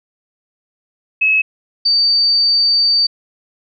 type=tone pair in turn; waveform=sine; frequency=2577 / 4608 Hz; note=E7 / D8; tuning=-40 / -34 cents; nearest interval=minor seventh; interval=1006 cents; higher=second; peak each=-10 dBFS; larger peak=neither; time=1.21-1.42 / 1.85-3.07 s; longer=second; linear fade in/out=10 ms; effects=none